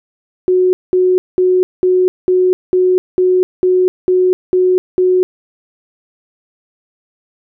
sine tone bursts, 367.1 Hz, F#4, 14 cents flat, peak -8 dBFS, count 11, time 0.48-5.23 s, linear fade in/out 0 ms, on 250 ms, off 200 ms, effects none

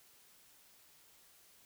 silence, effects white hiss -64 dBFS RMS until 1.65 s

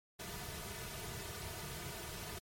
pink noise with comb filter, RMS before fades -45 dBFS, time 0.19-2.39 s, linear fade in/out 10 ms, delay 3.7 ms, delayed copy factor -0.9, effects MP3 64 kbps

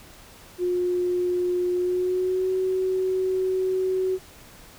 sine tone with pitch glide, 357.9 to 374.4 Hz, F4 to F#4, +42 to +20 cents, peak -21 dBFS, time 0.58-4.19 s, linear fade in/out 50 ms, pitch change +78 cents, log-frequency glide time 1.74-2.5 s, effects pink hiss -48 dBFS RMS until 4.78 s

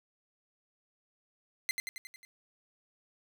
sawtooth tone with echo, 2066 Hz, C7, 22 cents flat, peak -25 dBFS, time 1.69-1.71 s, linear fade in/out 0 ms, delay 90 ms, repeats 6, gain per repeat -4 dB, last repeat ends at 2.25 s, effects none

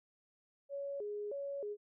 sine tone with vibrato, 482.2 Hz, B4, 41 cents flat, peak -38 dBFS, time 0.69-1.77 s, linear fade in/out 50 ms, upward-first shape square, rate 1.6 Hz, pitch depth 260 cents each way, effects none

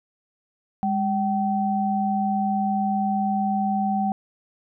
sine tone pair together, 203.4 / 768 Hz, G#3 / G5, -36 / -36 cents, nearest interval octave + major seventh, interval 2300 cents, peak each -23 dBFS, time 0.83-4.12 s, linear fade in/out 0 ms, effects none

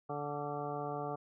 harmonic tone with a mistuned harmonic, 145.7 Hz, D3, 13 cents flat, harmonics 1 / 2 / 3 / 4 / 5 / 6 / 8 / 9, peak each -44 / -46 / -42 / -45 / -41 / -47 / -45 / -54 dBFS, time 0.09-1.16 s, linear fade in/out 10 ms, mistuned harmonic 9, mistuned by +62 cents, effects none

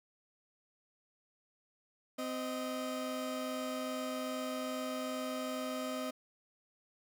30% pulse tone pair together, 257.7 / 623 Hz, C4 / D#5, -26 / +2 cents, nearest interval octave + minor third, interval 1528 cents, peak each -36 / -37 dBFS, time 2.18-6.11 s, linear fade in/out 10 ms, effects none

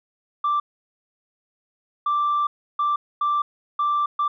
sine tone bursts at uneven times, 1174.7 Hz, D6, in tune, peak -17 dBFS, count 6, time 0.44-0.6 / 2.06-2.47 / 2.79-2.96 / 3.21-3.42 / 3.79-4.06 / 4.19-4.28 s, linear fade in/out 5 ms, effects tanh soft clip ceiling -16 dBFS

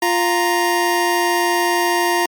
25% pulse tone pair together, 349.6 / 932.3 Hz, F4 / A#5, +2 / 0 cents, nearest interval octave + perfect fourth, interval 1698 cents, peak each -14 / -14 dBFS, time 0.02-2.26 s, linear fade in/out 5 ms, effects MP3 96 kbps

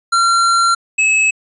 square tone pair in turn, 1370 / 2586 Hz, F6 / E7, -34 / -34 cents, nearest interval major seventh, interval 1100 cents, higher second, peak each -11 dBFS, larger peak neither, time 0.12-0.75 / 0.98-1.31 s, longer first, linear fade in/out 10 ms, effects resampled to 24000 Hz

